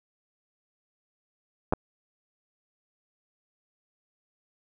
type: clicks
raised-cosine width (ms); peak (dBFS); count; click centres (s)
1; -10; 2; 1.725 / 1.735
effects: none